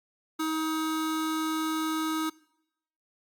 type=tone pair together; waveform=square; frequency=316.5 / 1266 Hz; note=D#4 / D#6; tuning=+30 / +30 cents; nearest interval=2 octaves; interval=2400 cents; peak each=-29 / -34 dBFS; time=0.39-2.3 s; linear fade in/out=10 ms; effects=noise-tail reverb RT60 0.8 s tail -22 dB re dry + Opus 48 kbps